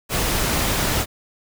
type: noise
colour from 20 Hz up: pink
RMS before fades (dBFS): -21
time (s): 0.09-1.06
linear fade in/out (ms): 50
effects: none